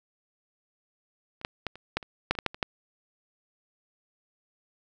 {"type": "clicks", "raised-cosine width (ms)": 0.3, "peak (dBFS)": [-30, -12, -15, -29, -10, -26, -7, -25, -12, -9, -25, -10], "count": 12, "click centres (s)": [1.414, 1.449, 1.667, 1.756, 1.97, 2.028, 2.31, 2.352, 2.388, 2.463, 2.545, 2.628], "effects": []}